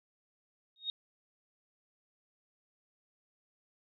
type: tone with exponential growth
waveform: sine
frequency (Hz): 3727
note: A#7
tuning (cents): -1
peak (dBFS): -29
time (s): 0.76-0.9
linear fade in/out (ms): 1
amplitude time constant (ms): 29
effects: none